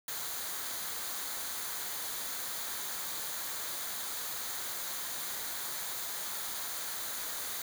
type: noise with comb filter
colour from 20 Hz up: white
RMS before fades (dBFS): -38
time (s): 0.08-7.62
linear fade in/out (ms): 2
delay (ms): 0.37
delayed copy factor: -0.5
effects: none